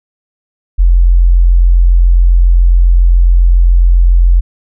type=tone; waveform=sine; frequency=43.65 Hz; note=F1; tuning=in tune; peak=-3 dBFS; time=0.78-4.41 s; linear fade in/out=20 ms; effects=none